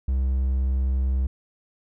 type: tone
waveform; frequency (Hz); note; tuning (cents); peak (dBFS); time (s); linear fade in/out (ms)
triangle; 65.41; C2; 0; -18; 0.08-1.27; 5
effects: none